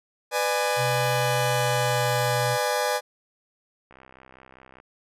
sawtooth chord, G# diminished, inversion first, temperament just, 498.4 / 598 / 830.6 Hz, B4 / D5 / G#5, +16 / +31 / 0 cents, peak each -23 dBFS, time 0.31-3.01 s, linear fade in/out 50 ms
sine tone with pitch glide, 127.7 to 124.35 Hz, C3 to B2, -42 to +12 cents, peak -27 dBFS, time 0.76-2.58 s, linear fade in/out 50 ms, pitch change -46 cents, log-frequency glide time 1.37-2.14 s
click train, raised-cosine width 0.5 ms, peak -33 dBFS, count 59, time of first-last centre 3.91-4.801 s, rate 65.1 Hz
effects resampled to 32000 Hz

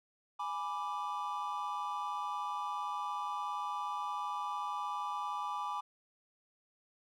triangle chord, G# diminished, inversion none, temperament equal, 830.6 / 987.8 / 1174.7 Hz, G#5 / B5 / D6, 0 / 0 / 0 cents, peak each -39 / -38 / -37 dBFS, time 0.39-5.81 s, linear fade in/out 10 ms, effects none

